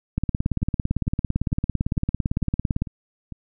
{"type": "two click trains", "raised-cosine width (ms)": 5, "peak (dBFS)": [-21, -9], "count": [7, 48], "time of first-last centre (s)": [[0.62, 3.323], [0.18, 2.82]], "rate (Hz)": [2.22, 17.8], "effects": []}